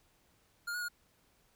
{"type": "tone with pitch steps", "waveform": "square", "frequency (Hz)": [1411, 1454, 1434], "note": ["F6", "F#6", "F6"], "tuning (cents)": [17, -31, 45], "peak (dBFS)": -36, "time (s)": [0.67, 0.886], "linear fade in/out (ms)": 10, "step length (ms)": 72, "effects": ["pink hiss -70 dBFS RMS until 1.55 s"]}